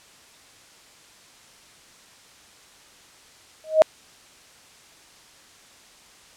sine tone with exponential growth, 629 Hz, D#5, 19 cents sharp, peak -6 dBFS, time 3.64-3.82 s, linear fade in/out 0 ms, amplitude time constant 39 ms, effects white hiss -51 dBFS RMS until 6.36 s + low-pass 8000 Hz 12 dB/octave

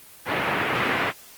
white band-pass noise, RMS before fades -24 dBFS, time 0.25-1.13 s, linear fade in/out 50 ms, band 100 to 2400 Hz, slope 24 dB/octave, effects white hiss -47 dBFS RMS until 1.37 s + Opus 24 kbps

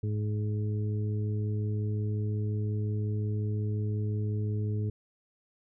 harmonic tone, 105.6 Hz, G#2, 29 cents sharp, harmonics 1 / 2 / 3 / 4, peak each -28 / -39 / -43 / -41 dBFS, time 0.03-4.9 s, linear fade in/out 5 ms, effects none

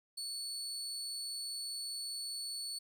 30% pulse tone, 4435 Hz, C#8, in tune, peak -36 dBFS, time 0.17-2.79 s, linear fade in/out 10 ms, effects none

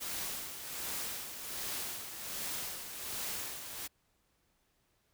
white noise with tremolo, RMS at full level -38 dBFS, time 0-3.88 s, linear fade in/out 20 ms, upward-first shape sine, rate 1.3 Hz, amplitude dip 55%, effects pink hiss -75 dBFS RMS until 5.13 s

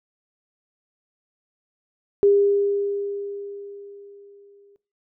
sine tone with exponential decay, 402.8 Hz, G4, 47 cents sharp, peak -12 dBFS, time 2.23-4.76 s, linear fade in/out 0 ms, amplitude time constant 550 ms, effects noise-tail reverb RT60 0.3 s tail -18 dB re dry

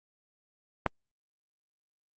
click, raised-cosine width 0.5 ms, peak -9 dBFS, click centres 0.863 s, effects Opus 32 kbps

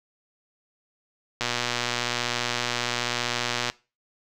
click train, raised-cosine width 0.2 ms, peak -8 dBFS, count 278, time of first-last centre 1.41-3.699 s, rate 121 Hz, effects noise-tail reverb RT60 0.3 s tail -21 dB re dry

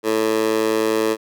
15% pulse tone with high-pass filter, 110.1 Hz, A2, 2 cents sharp, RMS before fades -19 dBFS, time 0.03-1.17 s, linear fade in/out 50 ms, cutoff 420 Hz, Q 2.3, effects none

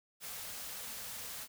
white band-stop noise, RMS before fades -44 dBFS, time 0.2-1.48 s, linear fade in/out 50 ms, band 280 to 410 Hz, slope 96 dB/octave, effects none

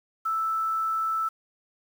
sine tone with quantisation, 1318.5 Hz, E6, in tune, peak -24 dBFS, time 0.25-1.29 s, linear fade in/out 10 ms, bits 8, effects none

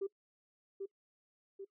sine tone with echo, 392 Hz, G4, in tune, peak -33 dBFS, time 0.01-0.07 s, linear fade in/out 10 ms, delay 790 ms, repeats 2, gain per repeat -5 dB, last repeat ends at 1.65 s, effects noise-tail reverb RT60 0.1 s tail -21 dB re dry + tanh soft clip ceiling -30 dBFS

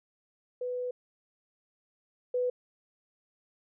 sine tone pair in turn, 496.6 / 496.6 Hz, B4 / B4, +9 / +9 cents, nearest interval unison, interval 0 cents, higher neither, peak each -31 / -26 dBFS, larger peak second, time 0.61-0.91 / 2.34-2.5 s, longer first, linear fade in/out 5 ms, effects none

